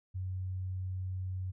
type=tone; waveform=sine; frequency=93 Hz; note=F#2; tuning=9 cents sharp; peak=-34 dBFS; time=0.14-1.52 s; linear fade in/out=20 ms; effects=none